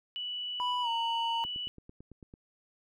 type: tone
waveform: sine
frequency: 2957 Hz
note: F#7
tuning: 2 cents flat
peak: -34 dBFS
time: 0.16-1.68 s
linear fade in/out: 0 ms
type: tone with pitch glide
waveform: triangle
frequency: 987.8 to 921.6 Hz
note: B5 to A#5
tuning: 0 to -20 cents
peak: -28 dBFS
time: 0.6-1.44 s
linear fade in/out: 0 ms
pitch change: -120 cents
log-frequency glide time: 0.82-0.88 s
type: click train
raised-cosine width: 3 ms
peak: -36 dBFS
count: 9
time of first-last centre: 1.45-2.339 s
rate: 9 Hz
effects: none